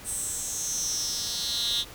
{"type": "tone with high-pass filter sweep", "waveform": "10% pulse", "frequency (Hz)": 236.5, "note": "A#3", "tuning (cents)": 25, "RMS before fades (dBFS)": -30, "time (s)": [0.04, 1.85], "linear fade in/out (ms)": 50, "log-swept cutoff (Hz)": [8700, 3600], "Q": 6, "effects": ["pink hiss -45 dBFS RMS until 1.94 s"]}